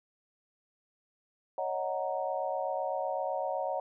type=chord; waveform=sine; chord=D# minor seventh; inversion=third; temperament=equal; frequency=554.4 / 622.3 / 740 / 932.3 Hz; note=C#5 / D#5 / F#5 / A#5; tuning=0 / 0 / 0 / 0 cents; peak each=-35 / -36 / -35 / -38 dBFS; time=1.58-3.8 s; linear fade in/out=2 ms; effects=none